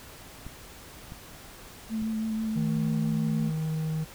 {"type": "clicks", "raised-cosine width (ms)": 5, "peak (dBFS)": -28, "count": 3, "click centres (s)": [0.466, 1.121, 2.021]}
{"type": "tone with vibrato", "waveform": "sine", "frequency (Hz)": 220, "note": "A3", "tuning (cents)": 0, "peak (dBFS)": -27, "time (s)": [1.89, 3.52], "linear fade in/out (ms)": 50, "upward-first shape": "triangle", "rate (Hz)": 6.1, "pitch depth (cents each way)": 21}
{"type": "tone", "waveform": "triangle", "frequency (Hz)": 157.7, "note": "D#3", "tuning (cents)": 24, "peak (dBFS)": -25, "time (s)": [2.55, 4.05], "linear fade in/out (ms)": 20}
{"effects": ["pink hiss -47 dBFS RMS until 4.14 s"]}